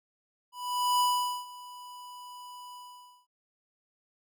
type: tone with ADSR envelope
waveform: square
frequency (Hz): 987.8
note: B5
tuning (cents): 0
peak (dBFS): -23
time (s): 0.52-3.27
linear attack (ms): 480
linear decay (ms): 450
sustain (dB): -21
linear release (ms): 530
effects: none